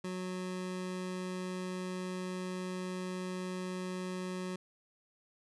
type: tone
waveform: 25% pulse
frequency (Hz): 183.6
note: F#3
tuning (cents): -13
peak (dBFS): -33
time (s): 0.04-4.56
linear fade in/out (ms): 5
effects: resampled to 24000 Hz